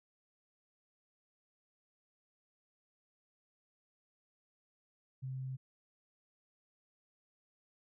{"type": "tone", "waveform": "sine", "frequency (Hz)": 131.1, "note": "C3", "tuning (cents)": 4, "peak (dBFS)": -38, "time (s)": [5.22, 5.57], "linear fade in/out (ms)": 20, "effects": []}